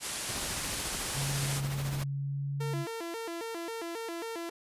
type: low-pass noise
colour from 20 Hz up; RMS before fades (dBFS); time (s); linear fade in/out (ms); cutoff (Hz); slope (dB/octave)
white; -37; 0-1.62; 50; 11000; 48
type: noise with tremolo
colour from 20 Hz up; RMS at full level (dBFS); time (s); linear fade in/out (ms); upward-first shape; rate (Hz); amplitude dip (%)
pink; -38; 0.28-2.04; 10; sine; 14; 45
type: tone with pitch glide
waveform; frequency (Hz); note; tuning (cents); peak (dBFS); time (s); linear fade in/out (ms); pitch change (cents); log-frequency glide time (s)
sine; 138.59 to 140.36; C#3 to C#3; 0 to +22; -31; 1.14-2.86; 50; +22; 1.96-2.51
type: tone with vibrato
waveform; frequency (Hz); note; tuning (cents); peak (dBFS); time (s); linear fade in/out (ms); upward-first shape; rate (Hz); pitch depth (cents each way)
sawtooth; 392; G4; 0; -32; 2.6-4.5; 10; square; 3.7; 260
effects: resampled to 32000 Hz